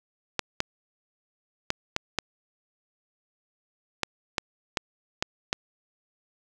clicks, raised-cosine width 0.2 ms, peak -7 dBFS, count 10, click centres 0.393 / 0.604 / 1.704 / 1.964 / 2.187 / 4.033 / 4.382 / 4.772 / 5.225 / 5.529 s, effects 8-bit

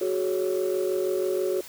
sine chord, F# suspended second, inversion none, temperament just, 370 / 416.2 / 555 Hz, F#4 / G#4 / C#5, 0 / +4 / +2 cents, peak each -24 / -28 / -29 dBFS, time 0.01-1.61 s, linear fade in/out 5 ms, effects tanh soft clip ceiling -18 dBFS + white hiss -44 dBFS RMS until 1.68 s

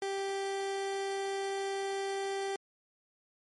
30% pulse tone, 392 Hz, G4, in tune, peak -30 dBFS, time 0.02-2.56 s, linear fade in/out 2 ms, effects low-pass 10000 Hz 12 dB/octave + MP3 48 kbps

